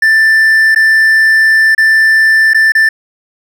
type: tone with dropouts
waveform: triangle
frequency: 1772 Hz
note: A6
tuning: 12 cents sharp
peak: -3 dBFS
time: 0.02-2.89 s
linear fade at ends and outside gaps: 5 ms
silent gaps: 0.748-0.759 / 1.749-1.779 / 2.535-2.545 / 2.721-2.75 s
effects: none